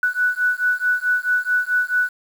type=beating tone pair; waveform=sine; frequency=1480 / 1484.6 Hz; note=F#6 / F#6; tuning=0 / +5 cents; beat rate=4.6 Hz; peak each=-20 dBFS; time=0.03-2.09 s; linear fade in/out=2 ms; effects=7-bit